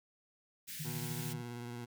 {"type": "band-stop noise", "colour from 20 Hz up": "white", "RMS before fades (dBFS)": -45, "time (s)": [0.67, 1.34], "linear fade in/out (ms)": 20, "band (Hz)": [240, 1600], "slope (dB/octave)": 48}
{"type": "tone with tremolo", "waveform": "sine", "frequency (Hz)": 154.3, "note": "D#3", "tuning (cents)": -14, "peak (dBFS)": -37, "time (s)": [0.79, 1.42], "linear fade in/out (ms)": 20, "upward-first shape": "sine", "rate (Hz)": 13, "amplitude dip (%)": 65}
{"type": "tone with vibrato", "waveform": "20% pulse", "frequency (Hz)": 120, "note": "B2", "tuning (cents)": -49, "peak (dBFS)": -37, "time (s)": [0.84, 1.86], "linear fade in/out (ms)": 20, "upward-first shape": "sine", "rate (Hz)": 18, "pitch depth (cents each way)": 28}
{"effects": []}